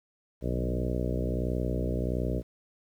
harmonic tone with a mistuned harmonic, 61.4 Hz, B1, 9 cents flat, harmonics 1 / 2 / 3 / 4 / 5 / 6 / 7 / 8 / 9 / 10, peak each -31 / -34 / -36 / -37 / -38 / -39 / -39 / -40 / -41 / -41 dBFS, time 0.41-2.43 s, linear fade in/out 50 ms, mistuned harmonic 2, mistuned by +24 cents, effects 10-bit

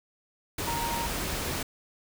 sine tone in noise, 932.3 Hz, A#5, in tune, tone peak -31 dBFS, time 0.67-1.06 s, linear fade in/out 5 ms, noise pink, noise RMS -32 dBFS, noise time 0.58-1.63 s, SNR -2 dB, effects none

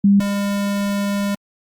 sine / square tone pair in turn, 200 / 201.4 Hz, G3 / G3, +35 / +47 cents, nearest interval unison, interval 12 cents, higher second, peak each -9 / -19 dBFS, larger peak first, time 0.04-0.2 / 0.2-1.35 s, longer second, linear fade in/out 5 ms, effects Opus 32 kbps

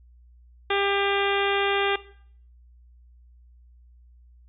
harmonic tone with a mistuned harmonic, 398.4 Hz, G4, 28 cents sharp, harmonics 1 / 2 / 3 / 4 / 5 / 6 / 7 / 8 / 9, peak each -25 / -28 / -30 / -31 / -32 / -33 / -33 / -34 / -35 dBFS, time 0.7-1.96 s, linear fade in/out 5 ms, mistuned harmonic 8, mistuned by +35 cents, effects noise-tail reverb RT60 0.6 s tail -18 dB re dry + added 60 Hz sine -50 dBFS peak until 4.48 s

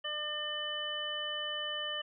harmonic tone, 600 Hz, D5, 37 cents sharp, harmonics 1 / 2 / 3 / 5, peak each -43 / -44 / -41 / -36 dBFS, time 0.04-2.02 s, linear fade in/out 10 ms, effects none

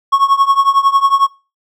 triangle tone with tremolo, 1101 Hz, C#6, 12 cents flat, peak -3 dBFS, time 0.12-1.27 s, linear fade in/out 10 ms, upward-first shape triangle, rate 11 Hz, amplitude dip 95%, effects noise-tail reverb RT60 0.3 s tail -22 dB re dry

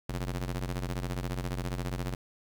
sawtooth ring-modulated tone, 90.6 Hz, F#2, 36 cents flat, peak -25 dBFS, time 0.09-2.15 s, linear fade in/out 5 ms, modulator 38 Hz, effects 10-bit

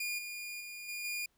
sawtooth tone with level steps, 2427 Hz, D#7, 44 cents flat, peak -31 / -37 / -40 / -35 / -32 dBFS, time 0-1.26 s, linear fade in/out 5 ms, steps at 0.18 / 0.6 / 0.88 / 1.04 s, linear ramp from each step 10 ms, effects pink hiss -75 dBFS RMS until 1.37 s

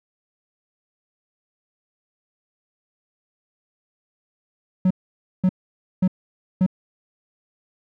triangle tone bursts, 185 Hz, F#3, in tune, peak -12 dBFS, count 4, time 4.85-6.664 s, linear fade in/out 5 ms, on 56 ms, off 530 ms, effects none

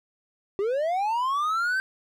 triangle linear sweep, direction up, 380 to 1568 Hz, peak -21 dBFS, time 0.59-1.8 s, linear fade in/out 0 ms, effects none

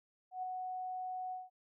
sine tone with ADSR envelope, 740 Hz, F#5, in tune, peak -35 dBFS, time 0.31-1.5 s, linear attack 120 ms, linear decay 4 ms, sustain -3 dB, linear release 180 ms, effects none

